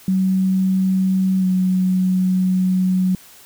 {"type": "tone with pitch glide", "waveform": "sine", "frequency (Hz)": [188.8, 185.34], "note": ["F#3", "F#3"], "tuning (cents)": [35, 3], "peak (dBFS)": -14, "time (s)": [0.08, 3.15], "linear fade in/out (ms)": 2, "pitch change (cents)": -32, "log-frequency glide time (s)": [1.39, 1.45], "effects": ["white hiss -45 dBFS RMS until 3.45 s"]}